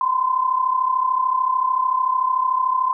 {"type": "tone pair together", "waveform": "sine", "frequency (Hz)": [1002, 1035.5], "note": ["B5", "C6"], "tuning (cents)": [25, -18], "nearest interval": "minor second", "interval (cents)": 57, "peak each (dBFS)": [-22, -18], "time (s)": [0.01, 2.93], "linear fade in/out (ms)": 2, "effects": []}